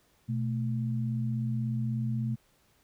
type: tone pair together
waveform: sine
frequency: 123.55 / 220 Hz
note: B2 / A3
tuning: +1 / 0 cents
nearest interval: minor seventh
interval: 999 cents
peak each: -29 / -33 dBFS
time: 0.28-2.36 s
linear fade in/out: 20 ms
effects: pink hiss -67 dBFS RMS until 2.83 s